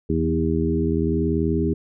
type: harmonic tone with a mistuned harmonic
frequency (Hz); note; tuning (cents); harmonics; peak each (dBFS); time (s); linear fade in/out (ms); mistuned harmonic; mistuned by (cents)
80.6; E2; -38; 1 / 2 / 3 / 4 / 5; -25 / -25 / -25 / -25 / -25; 0.09-1.74; 10; 2; +24
effects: none